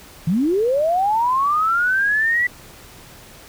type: linear sweep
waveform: sine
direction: up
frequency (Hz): 150 to 1975.5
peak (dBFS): -15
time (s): 0.27-2.47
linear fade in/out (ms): 5
effects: pink hiss -43 dBFS RMS until 3.48 s